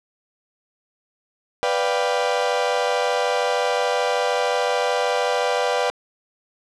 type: chord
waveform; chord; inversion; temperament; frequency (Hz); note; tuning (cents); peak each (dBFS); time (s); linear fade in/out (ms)
35% pulse; G dominant seventh; first; equal; 493.9 / 587.3 / 698.5 / 784; B4 / D5 / F5 / G5; 0 / 0 / 0 / 0; -21 / -23 / -25 / -24; 1.63-5.9; 0
effects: low-pass 6000 Hz 12 dB/octave